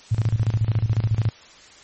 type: tone with tremolo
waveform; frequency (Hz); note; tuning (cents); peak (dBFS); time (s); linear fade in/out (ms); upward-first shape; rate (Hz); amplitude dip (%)
sine; 110; A2; 0; -15; 0.11-1.3; 10; square; 14; 80
effects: white hiss -47 dBFS RMS until 1.83 s + MP3 32 kbps